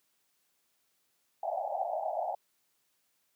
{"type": "band-pass noise", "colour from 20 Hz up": "white", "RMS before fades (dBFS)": -34, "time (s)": [1.43, 2.35], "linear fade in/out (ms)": 5, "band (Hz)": [590, 830], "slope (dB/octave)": 96, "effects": ["white hiss -75 dBFS RMS until 3.35 s", "high-pass 100 Hz 12 dB/octave"]}